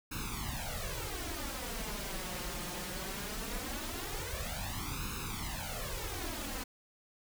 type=noise with flanger; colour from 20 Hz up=pink; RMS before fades=-39 dBFS; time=0.11-6.64 s; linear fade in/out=10 ms; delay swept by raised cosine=0.76 to 5.66 ms; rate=0.2 Hz; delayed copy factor=+1; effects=none